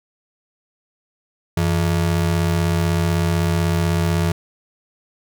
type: ring-modulated tone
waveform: square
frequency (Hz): 128.8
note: C3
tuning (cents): -27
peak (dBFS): -14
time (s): 1.57-4.32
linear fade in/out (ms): 2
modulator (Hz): 38
effects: none